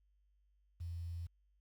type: tone with quantisation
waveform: sine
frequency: 85.2 Hz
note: F2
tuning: 42 cents flat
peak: -40 dBFS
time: 0.8-1.27 s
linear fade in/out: 10 ms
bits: 11
effects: added 50 Hz sine -70 dBFS peak until 1.6 s